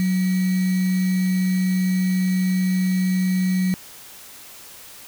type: tone with sample-and-hold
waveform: sine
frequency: 185 Hz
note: F#3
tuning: in tune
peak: -17 dBFS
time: 0-3.74 s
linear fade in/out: 0 ms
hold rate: 2100 Hz
effects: white hiss -42 dBFS RMS until 5.07 s

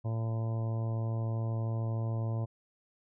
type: harmonic tone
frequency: 112.9 Hz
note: A2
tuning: 45 cents sharp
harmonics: 1 / 2 / 3 / 4 / 5 / 6 / 7 / 8 / 9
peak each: -30 / -44 / -46 / -49 / -46 / -48 / -55 / -53 / -53 dBFS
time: 0.04-2.46 s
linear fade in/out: 20 ms
effects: none

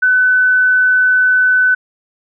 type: tone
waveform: sine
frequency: 1505 Hz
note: F#6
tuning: 29 cents sharp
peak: -8 dBFS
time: 0.02-1.75 s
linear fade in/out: 10 ms
effects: none

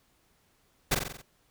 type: noise with echo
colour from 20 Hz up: pink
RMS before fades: -24 dBFS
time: 0.91-0.95 s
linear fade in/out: 10 ms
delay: 45 ms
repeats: 6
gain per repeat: -4 dB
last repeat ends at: 1.22 s
effects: pink hiss -68 dBFS RMS until 1.5 s

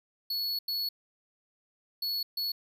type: tone bursts at uneven times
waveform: square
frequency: 4393 Hz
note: C#8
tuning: 16 cents flat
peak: -30 dBFS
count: 4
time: 0.3-0.59 / 0.68-0.89 / 2.02-2.23 / 2.37-2.52 s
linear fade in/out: 5 ms
effects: none

